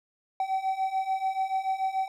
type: beating tone pair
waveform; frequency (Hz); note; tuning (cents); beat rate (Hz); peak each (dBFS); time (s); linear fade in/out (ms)
triangle; 761 / 767.9; F#5 / G5; +48 / -36; 6.9; -29 / -26; 0.4-2.08; 2
effects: none